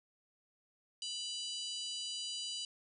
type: harmonic tone with a mistuned harmonic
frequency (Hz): 987.8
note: B5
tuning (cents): 0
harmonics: 3 / 4 / 5 / 6 / 7 / 8 / 9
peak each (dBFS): -42 / -47 / -44 / -52 / -50 / -54 / -51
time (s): 1.02-2.65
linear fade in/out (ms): 2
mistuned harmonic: 5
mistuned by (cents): -55
effects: none